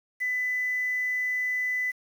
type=tone with quantisation; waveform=sine; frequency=2000 Hz; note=B6; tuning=21 cents sharp; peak=-25 dBFS; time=0.2-1.92 s; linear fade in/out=20 ms; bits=8; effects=none